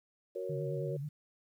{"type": "chord", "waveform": "sine", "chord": "F# major", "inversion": "none", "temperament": "equal", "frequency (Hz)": [370, 466.2, 554.4], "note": ["F#4", "A#4", "C#5"], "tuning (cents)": [0, 0, 0], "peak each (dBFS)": -40, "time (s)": [0.35, 0.97], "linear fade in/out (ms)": 10}
{"type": "tone with vibrato", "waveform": "sine", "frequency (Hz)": 144.3, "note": "D3", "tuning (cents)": -30, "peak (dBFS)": -36, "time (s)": [0.49, 1.09], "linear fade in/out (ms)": 10, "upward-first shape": "triangle", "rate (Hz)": 9.3, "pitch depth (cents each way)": 110}
{"effects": ["11-bit"]}